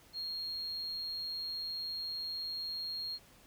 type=tone; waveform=sine; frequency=4255 Hz; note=C8; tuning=28 cents sharp; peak=-35 dBFS; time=0.13-3.19 s; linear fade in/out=50 ms; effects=tanh soft clip ceiling -34 dBFS + pink hiss -61 dBFS RMS until 3.46 s